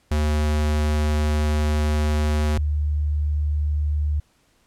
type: tone pair in turn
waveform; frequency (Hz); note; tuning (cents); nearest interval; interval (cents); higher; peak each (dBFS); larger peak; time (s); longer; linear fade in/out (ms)
square / sine; 75.5 / 74.37; D2 / D2; +48 / +22; unison; 26; first; -19; neither; 0.11-2.58 / 2.58-4.2; first; 5
effects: pink hiss -62 dBFS RMS until 4.66 s + low-pass 11000 Hz 12 dB/octave